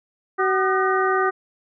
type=harmonic tone with a mistuned harmonic; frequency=378.1 Hz; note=F#4; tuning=38 cents sharp; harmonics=1 / 2 / 3 / 4 / 5; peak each=-21 / -25 / -22 / -26 / -29 dBFS; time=0.38-1.31 s; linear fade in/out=20 ms; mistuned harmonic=3; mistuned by=+120 cents; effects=none